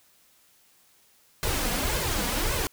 pink noise with flanger, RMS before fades -27 dBFS, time 1.43-2.67 s, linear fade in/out 0 ms, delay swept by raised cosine 1.9 to 4.2 ms, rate 1.8 Hz, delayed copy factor +0.65, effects white hiss -61 dBFS RMS until 2.72 s

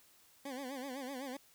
20% pulse tone with vibrato, 265.5 Hz, C4, 25 cents sharp, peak -36 dBFS, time 0.45-1.37 s, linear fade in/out 5 ms, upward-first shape sine, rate 7.9 Hz, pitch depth 120 cents each way, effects white hiss -65 dBFS RMS until 1.54 s

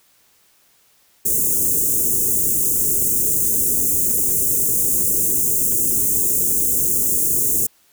white band-stop noise, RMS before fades -18 dBFS, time 1.25-7.67 s, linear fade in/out 10 ms, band 480 to 6700 Hz, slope 48 dB/octave, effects white hiss -57 dBFS RMS until 7.92 s

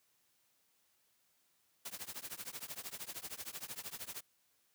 white noise with tremolo, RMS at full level -42 dBFS, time 1.85-4.21 s, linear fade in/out 5 ms, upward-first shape triangle, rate 13 Hz, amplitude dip 100%, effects white hiss -75 dBFS RMS until 4.74 s + high-pass 60 Hz 12 dB/octave

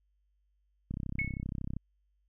click train, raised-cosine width 5 ms, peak -24 dBFS, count 29, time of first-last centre 0.91-1.766 s, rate 32.7 Hz
sine tone with exponential decay, 2200 Hz, C#7, 14 cents flat, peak -27 dBFS, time 1.19-1.43 s, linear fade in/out 1 ms, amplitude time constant 51 ms
effects added 50 Hz sine -70 dBFS peak until 2.28 s

